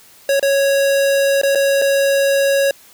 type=tone with dropouts; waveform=square; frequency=553 Hz; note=C#5; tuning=4 cents flat; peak=-13 dBFS; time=0.29-2.71 s; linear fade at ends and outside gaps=2 ms; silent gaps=0.396-0.427 / 1.415-1.433 / 1.55-1.555 / 1.817-1.82 s; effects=white hiss -46 dBFS RMS until 2.93 s